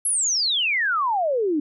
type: exponential sweep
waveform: sine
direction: down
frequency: 11340 to 283.9 Hz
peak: -19 dBFS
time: 0.05-1.6 s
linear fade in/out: 5 ms
effects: none